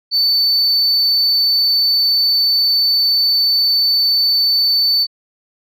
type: tone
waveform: sine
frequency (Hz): 4517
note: C#8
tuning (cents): +32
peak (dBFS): -8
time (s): 0.11-5.07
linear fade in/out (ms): 50
effects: tanh soft clip ceiling -10 dBFS + MP3 64 kbps